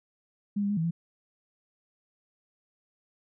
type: tone with pitch steps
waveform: sine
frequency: 204 / 201.2 / 206.2 / 162.4 / 168 Hz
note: G#3 / G3 / G#3 / E3 / E3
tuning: -31 / +45 / -12 / -26 / +33 cents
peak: -25 dBFS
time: 0.56-0.91 s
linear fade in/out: 10 ms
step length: 70 ms
effects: none